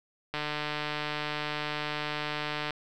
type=click train; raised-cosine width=0.3 ms; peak=-16 dBFS; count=356; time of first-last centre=0.34-2.707 s; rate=150 Hz; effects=none